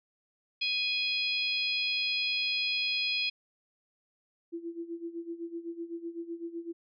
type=harmonic tone; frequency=830.6 Hz; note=G#5; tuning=in tune; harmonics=3 / 4 / 5 / 6; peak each=-31 / -33 / -35 / -37 dBFS; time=0.61-3.3 s; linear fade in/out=10 ms
type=tone with tremolo; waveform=sine; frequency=336.8 Hz; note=E4; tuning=37 cents sharp; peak=-33 dBFS; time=4.52-6.73 s; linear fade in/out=20 ms; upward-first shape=sine; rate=7.9 Hz; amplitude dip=80%
effects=none

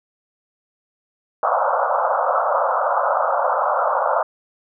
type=band-pass noise; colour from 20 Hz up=pink; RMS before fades=-19 dBFS; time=1.43-4.23 s; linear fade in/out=2 ms; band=520 to 1400 Hz; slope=96 dB/octave; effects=none

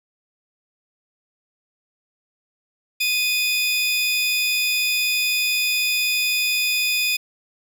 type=tone pair together; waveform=30% pulse; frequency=2489 / 3520 Hz; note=D#7 / A7; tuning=0 / 0 cents; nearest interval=tritone; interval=600 cents; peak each=-17 / -24 dBFS; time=3-7.17 s; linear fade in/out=10 ms; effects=8-bit

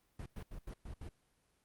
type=noise bursts at uneven times; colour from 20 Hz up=brown; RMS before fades=-45 dBFS; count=6; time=0.19-0.26 / 0.36-0.43 / 0.51-0.59 / 0.67-0.74 / 0.85-0.94 / 1.01-1.09 s; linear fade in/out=5 ms; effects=pink hiss -75 dBFS RMS until 1.64 s + Opus 32 kbps

